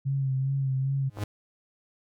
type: tone with vibrato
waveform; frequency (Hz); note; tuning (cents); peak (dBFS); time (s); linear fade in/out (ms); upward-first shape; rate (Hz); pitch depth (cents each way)
sine; 134.7; C#3; -49; -24; 0.05-1.1; 20; sine; 2.5; 38
type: tone with exponential growth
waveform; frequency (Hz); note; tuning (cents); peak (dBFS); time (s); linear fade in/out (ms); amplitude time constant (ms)
45% pulse; 103.4; G#2; -7; -25; 1.09-1.24; 5; 32
type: clicks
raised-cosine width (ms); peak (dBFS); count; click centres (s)
1; -26; 2; 1.172 / 1.187
effects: none